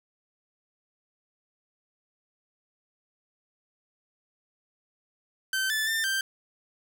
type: tone with pitch steps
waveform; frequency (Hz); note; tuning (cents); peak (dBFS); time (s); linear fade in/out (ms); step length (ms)
sawtooth; 1544 / 1748 / 1794 / 1569; G6 / A6 / A6 / G6; -27 / -12 / +33 / +1; -22; 5.53-6.21; 2; 170
effects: none